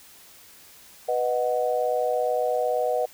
sine chord, B major, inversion none, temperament equal, 493.9 / 622.3 / 740 Hz, B4 / D#5 / F#5, 0 / 0 / 0 cents, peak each -25 / -26 / -27 dBFS, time 1.08-3.06 s, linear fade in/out 10 ms, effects white hiss -50 dBFS RMS until 3.13 s

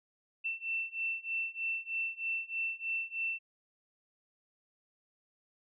sine beating tone pair, 2681 / 2684.2 Hz, E7 / E7, +29 / +31 cents, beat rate 3.2 Hz, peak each -37 / -36 dBFS, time 0.44-3.39 s, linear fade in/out 20 ms, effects none

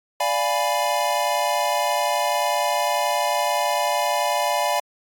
square chord, D diminished seventh, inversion none, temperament equal, 587.3 / 698.5 / 830.6 / 987.8 Hz, D5 / F5 / Ab5 / Cb6, 0 / 0 / 0 / 0 cents, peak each -26 dBFS, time 0.2-4.8 s, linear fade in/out 5 ms, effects AAC 64 kbps

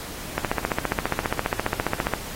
click train, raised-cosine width 0.5 ms, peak -7 dBFS, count 27, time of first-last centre 0.38-2.137 s, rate 14.8 Hz, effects pink hiss -36 dBFS RMS until 2.35 s + AAC 48 kbps

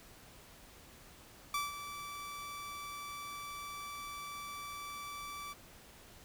sawtooth tone with ADSR envelope, 1160 Hz, D6, 22 cents flat, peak -28 dBFS, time 1.54-5.54 s, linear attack 3 ms, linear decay 170 ms, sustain -11 dB, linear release 21 ms, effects pink hiss -57 dBFS RMS until 6.24 s

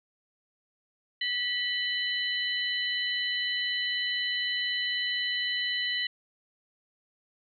sine tone cluster, 1954 / 2996 / 4029 Hz, B6 / F#7 / B7, -19 / +21 / +34 cents, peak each -31 / -31 / -34 dBFS, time 1.21-6.07 s, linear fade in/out 5 ms, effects none

